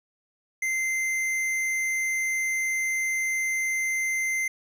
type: tone with hard clipping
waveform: sine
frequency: 2079 Hz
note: C7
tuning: 12 cents flat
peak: -26 dBFS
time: 0.62-4.48 s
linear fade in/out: 5 ms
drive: 11 dB
effects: none